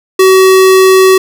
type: tone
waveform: square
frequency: 378.1 Hz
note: F#4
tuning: 38 cents sharp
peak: -3 dBFS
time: 0.19-1.18 s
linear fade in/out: 5 ms
effects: none